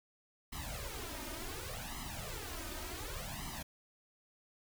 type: noise with flanger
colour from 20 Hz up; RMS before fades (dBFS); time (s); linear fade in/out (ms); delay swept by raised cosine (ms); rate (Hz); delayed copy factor
pink; -43; 0.52-3.63; 10; 0.98 to 3.28; 0.68; +0.95
effects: none